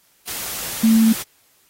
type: tone in noise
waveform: sine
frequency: 223.4 Hz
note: A3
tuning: 27 cents sharp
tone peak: -10 dBFS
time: 0.83-1.13 s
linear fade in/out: 10 ms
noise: white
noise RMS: -28 dBFS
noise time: 0.27-1.23 s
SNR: +15 dB
effects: white hiss -58 dBFS RMS until 1.69 s + AAC 48 kbps